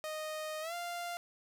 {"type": "tone with pitch glide", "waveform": "sawtooth", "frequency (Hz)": [620, 695.9], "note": ["D#5", "F5"], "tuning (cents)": [-6, -6], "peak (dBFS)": -34, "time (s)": [0.04, 1.17], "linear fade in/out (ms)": 0, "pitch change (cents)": 200, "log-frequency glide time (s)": [0.61, 0.74], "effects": []}